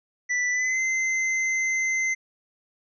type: tone with pitch glide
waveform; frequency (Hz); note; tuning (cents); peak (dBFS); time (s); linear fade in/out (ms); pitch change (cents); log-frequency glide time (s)
square; 1975.5 to 2067; B6 to C7; 0 to -22; -23; 0.29-2.15; 20; +78; 0.51-0.8
effects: resampled to 16000 Hz